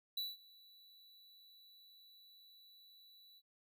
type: tone with ADSR envelope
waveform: square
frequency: 3951 Hz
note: B7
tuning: in tune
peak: -37 dBFS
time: 0.17-3.42 s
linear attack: 5 ms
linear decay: 190 ms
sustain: -24 dB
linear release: 44 ms
effects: none